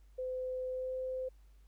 sine tone with pitch glide, 511 to 515.7 Hz, C5 to C5, -41 to -25 cents, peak -35 dBFS, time 0.18-1.29 s, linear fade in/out 10 ms, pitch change +16 cents, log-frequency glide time 0.7-0.94 s, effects added 50 Hz sine -57 dBFS peak until 1.67 s + pink hiss -75 dBFS RMS until 1.67 s

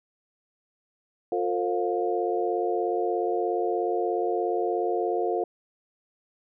sine tone cluster, 354.3 / 451.1 / 528 / 709 Hz, F4 / A4 / C5 / F5, +25 / +43 / +16 / +26 cents, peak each -28 / -28 / -33 / -29 dBFS, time 1.32-5.44 s, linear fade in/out 2 ms, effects none

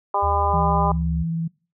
harmonic tone, 201.1 Hz, G3, 44 cents sharp, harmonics 2 / 3 / 4 / 5 / 6, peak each -30 / -28 / -23 / -22 / -27 dBFS, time 0.14-0.92 s, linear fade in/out 5 ms
sine tone with pitch glide, 77.8 to 71.76 Hz, D#2 to D2, 0 to -40 cents, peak -23 dBFS, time 0.22-1.24 s, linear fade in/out 20 ms, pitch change -140 cents, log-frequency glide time 0.53-0.73 s
sine tone with vibrato, 164.81 Hz, E3, in tune, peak -22 dBFS, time 0.53-1.48 s, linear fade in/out 10 ms, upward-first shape sine, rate 19 Hz, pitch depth 19 cents each way
effects noise-tail reverb RT60 0.4 s tail -25 dB re dry

